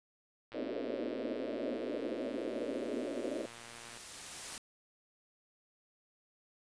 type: click train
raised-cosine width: 0.3 ms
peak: -34 dBFS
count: 405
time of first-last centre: 0.52-3.973 s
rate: 117 Hz
type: band-pass noise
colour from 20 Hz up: pink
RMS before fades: -38 dBFS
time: 0.54-3.46 s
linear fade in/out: 5 ms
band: 230 to 650 Hz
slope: 96 dB/octave
type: noise with exponential growth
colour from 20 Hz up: white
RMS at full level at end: -42 dBFS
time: 0.8-4.58 s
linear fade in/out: 1 ms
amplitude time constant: 820 ms
effects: resampled to 22050 Hz